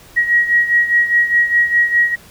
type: beating tone pair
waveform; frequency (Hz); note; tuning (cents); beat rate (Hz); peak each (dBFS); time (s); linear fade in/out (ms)
sine; 1900 / 1904.9; A#6 / A#6; +33 / +37; 4.9; -12 / -17; 0.16-2.16; 20
effects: pink hiss -43 dBFS RMS until 2.3 s